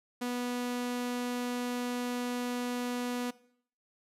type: tone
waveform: sawtooth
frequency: 245.2 Hz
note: B3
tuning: 12 cents flat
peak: -28 dBFS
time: 0.21-3.31 s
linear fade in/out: 10 ms
effects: noise-tail reverb RT60 0.6 s tail -19 dB re dry + resampled to 32000 Hz